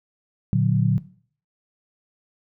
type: chord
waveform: sine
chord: Bb augmented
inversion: none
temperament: equal with one note detuned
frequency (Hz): 116.54 / 146.83 / 183.51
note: Bb2 / D3 / F#3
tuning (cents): 0 / 0 / -14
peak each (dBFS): -21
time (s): 0.53-0.98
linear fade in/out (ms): 0
effects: noise-tail reverb RT60 0.5 s tail -18 dB re dry